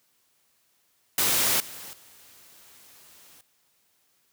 white noise with level steps, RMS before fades -23 / -41 / -53 dBFS, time 1.18-3.41 s, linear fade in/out 2 ms, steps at 1.6 / 1.93 s, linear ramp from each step 2 ms, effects white hiss -68 dBFS RMS until 4.32 s + high-pass 60 Hz 12 dB/octave

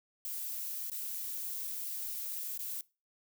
violet noise with dropouts, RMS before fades -39 dBFS, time 0.25-2.81 s, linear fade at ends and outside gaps 1 ms, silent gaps 0.899-0.917 / 2.576-2.591 s, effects noise-tail reverb RT60 0.3 s tail -22 dB re dry

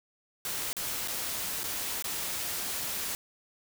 white noise with dropouts, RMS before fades -34 dBFS, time 0.45-3.15 s, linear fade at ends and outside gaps 1 ms, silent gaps 0.73-0.767 / 1.076-1.082 / 1.634-1.639 / 2.024-2.042 s, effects none

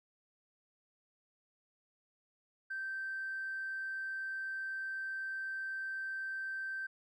triangle tone with tanh clipping, 1558 Hz, G6, 11 cents flat, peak -37 dBFS, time 2.7-6.87 s, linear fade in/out 10 ms, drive 4 dB, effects none

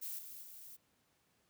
violet noise with level steps, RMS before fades -43 / -50 / -53 dBFS, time 0.01-0.77 s, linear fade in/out 20 ms, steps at 0.18 / 0.42 s, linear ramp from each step 10 ms, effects pink hiss -75 dBFS RMS until 1.49 s + high-pass 80 Hz 12 dB/octave

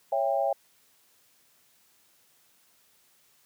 sine chord, C# diminished, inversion none, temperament just, 554.4 / 665.2 / 798.3 Hz, C#5 / E5 / G5, 0 / +16 / +31 cents, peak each -28 dBFS, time 0.12-0.53 s, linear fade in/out 5 ms, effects white hiss -64 dBFS RMS until 3.45 s + high-pass 80 Hz 12 dB/octave

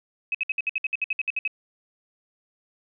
sine tone bursts, 2554 Hz, D#7, 45 cents sharp, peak -22 dBFS, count 14, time 0.32-1.477 s, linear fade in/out 2 ms, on 26 ms, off 61 ms, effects none

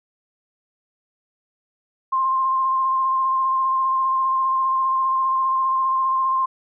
sine tone with vibrato, 1055 Hz, C6, 14 cents sharp, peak -17 dBFS, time 2.12-6.46 s, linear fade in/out 10 ms, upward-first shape square, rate 15 Hz, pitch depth 13 cents each way, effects none

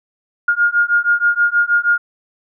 sine beating tone pair, 1417 / 1423.3 Hz, F6 / F6, +25 / +32 cents, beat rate 6.3 Hz, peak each -15 dBFS, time 0.48-1.98 s, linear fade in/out 5 ms, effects none

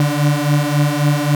35% pulse beating tone pair, 144.9 / 148.6 Hz, D3 / D3, -23 / +21 cents, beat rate 3.7 Hz, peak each -14 / -15 dBFS, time 0-1.35 s, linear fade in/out 2 ms, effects none

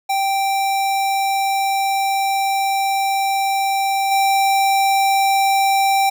square tone with level steps, 783 Hz, G5, 2 cents flat, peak -17 / -14 dBFS, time 0.09-6.1 s, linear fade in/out 10 ms, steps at 4.11 s, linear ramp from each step 10 ms, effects none

